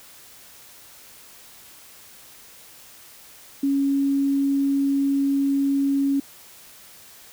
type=tone; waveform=sine; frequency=277.2 Hz; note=C#4; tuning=in tune; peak=-18 dBFS; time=3.63-6.2 s; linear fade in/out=5 ms; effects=white hiss -47 dBFS RMS until 7.32 s